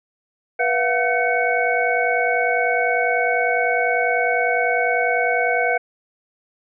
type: tone cluster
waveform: sine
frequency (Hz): 487.1 / 681 / 731 / 1527 / 2226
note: B4 / F5 / F#5 / G6 / C#7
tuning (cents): -24 / -44 / -21 / -46 / +7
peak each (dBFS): -23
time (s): 0.59-5.78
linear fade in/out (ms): 10
effects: none